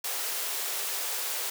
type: high-pass noise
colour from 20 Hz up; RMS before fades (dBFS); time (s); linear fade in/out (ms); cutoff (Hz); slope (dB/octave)
white; -32; 0.04-1.5; 5; 370; 48
effects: none